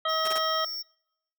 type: harmonic tone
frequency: 638 Hz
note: D#5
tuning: 43 cents sharp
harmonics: 1 / 2 / 3 / 5 / 6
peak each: -30 / -27 / -37 / -32 / -39 dBFS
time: 0.05-0.65 s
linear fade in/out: 5 ms
type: tone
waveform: square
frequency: 5470 Hz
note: F8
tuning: 37 cents flat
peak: -33 dBFS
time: 0.08-0.83 s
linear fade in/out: 20 ms
type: noise bursts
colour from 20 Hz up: pink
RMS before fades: -33 dBFS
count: 3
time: 0.25-0.382 s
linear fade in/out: 2 ms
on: 28 ms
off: 24 ms
effects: noise-tail reverb RT60 0.8 s tail -24 dB re dry + high-pass 400 Hz 12 dB/octave